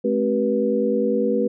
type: tone cluster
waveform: sine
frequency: 215.6 / 265.5 / 385.5 / 485.2 Hz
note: A3 / C4 / G4 / B4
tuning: -35 / +25 / -29 / -31 cents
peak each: -23 / -25 / -25 / -21 dBFS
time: 0.04-1.48 s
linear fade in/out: 10 ms
effects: none